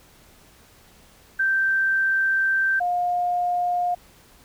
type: tone pair in turn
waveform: sine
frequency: 1564 / 710.5 Hz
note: G6 / F5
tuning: -4 / +30 cents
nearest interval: octave + major second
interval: 1366 cents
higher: first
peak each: -18 / -20 dBFS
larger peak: first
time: 1.39-2.8 / 2.8-3.95 s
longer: first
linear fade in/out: 10 ms
effects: pink hiss -53 dBFS RMS until 4.44 s